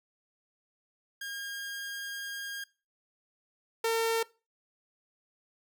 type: tone pair in turn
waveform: sawtooth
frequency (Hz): 1619 / 454.3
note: G#6 / A#4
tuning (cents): -45 / -45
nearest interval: octave + minor seventh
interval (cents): 2200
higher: first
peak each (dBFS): -33 / -22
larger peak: second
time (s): 1.21-2.64 / 3.84-4.23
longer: first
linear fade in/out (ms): 5
effects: noise-tail reverb RT60 0.3 s tail -21 dB re dry